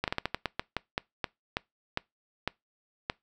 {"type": "slowing click train", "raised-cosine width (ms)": 0.3, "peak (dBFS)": -12, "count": 15, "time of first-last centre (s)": [0.04, 3.099], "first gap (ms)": 38, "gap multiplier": 1.24, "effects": ["noise-tail reverb RT60 0.2 s tail -24 dB re dry"]}